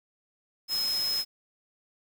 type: tone in noise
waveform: sine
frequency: 5140 Hz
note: E8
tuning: 45 cents flat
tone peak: -26 dBFS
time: 0.68-1.25 s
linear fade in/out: 50 ms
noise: white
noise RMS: -38 dBFS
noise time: 0.68-1.25 s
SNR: +9 dB
effects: none